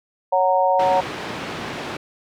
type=chord; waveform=sine; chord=F# major; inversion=second; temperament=equal with one note detuned; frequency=554.4 / 740 / 926.4 Hz; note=C#5 / F#5 / A#5; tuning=0 / 0 / -11 cents; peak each=-19 dBFS; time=0.32-1.01 s; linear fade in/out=10 ms
type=band-pass noise; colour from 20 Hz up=pink; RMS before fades=-30 dBFS; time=0.79-1.97 s; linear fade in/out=5 ms; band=170 to 3300 Hz; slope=12 dB/octave
effects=none